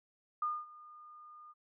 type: tone with ADSR envelope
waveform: sine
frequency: 1217 Hz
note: D#6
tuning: 39 cents flat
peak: -30 dBFS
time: 0.42-1.54 s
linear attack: 4 ms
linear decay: 230 ms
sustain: -21 dB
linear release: 32 ms
effects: none